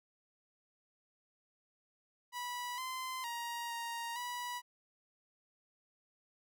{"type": "tone with pitch steps", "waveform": "sawtooth", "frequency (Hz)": [979, 1033, 942, 934, 977], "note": ["B5", "C6", "A#5", "A#5", "B5"], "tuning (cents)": [-15, -22, 18, 3, -19], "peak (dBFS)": -35, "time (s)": [2.32, 4.62], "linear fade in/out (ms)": 50, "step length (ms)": 460, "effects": []}